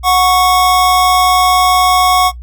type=tone pair together; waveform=square; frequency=733.2 / 1108.7 Hz; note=F#5 / C#6; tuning=-16 / 0 cents; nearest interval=perfect fifth; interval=716 cents; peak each=-11 dBFS; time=0.03-2.32 s; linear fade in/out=50 ms; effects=noise-tail reverb RT60 0.1 s tail -17 dB re dry + added 60 Hz sine -26 dBFS peak until 2.42 s